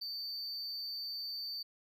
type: tone with amplitude modulation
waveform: triangle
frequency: 4570 Hz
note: D8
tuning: 48 cents flat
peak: -34 dBFS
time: 0.01-1.63 s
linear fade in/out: 10 ms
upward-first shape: sine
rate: 222 Hz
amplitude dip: 70%
effects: none